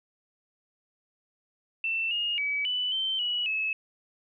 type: tone with pitch steps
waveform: sine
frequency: 2676 / 2852 / 2283 / 2984 / 3104 / 2931 / 2591 Hz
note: E7 / F7 / D7 / F#7 / G7 / F#7 / E7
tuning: +25 / +36 / -50 / +14 / -18 / -17 / -30 cents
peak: -26 dBFS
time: 1.84-3.73 s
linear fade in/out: 2 ms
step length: 270 ms
effects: none